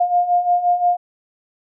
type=beating tone pair; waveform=sine; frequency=704 / 709.7 Hz; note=F5 / F5; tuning=+14 / +28 cents; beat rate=5.7 Hz; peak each=-20 / -15 dBFS; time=0-0.97 s; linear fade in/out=10 ms; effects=none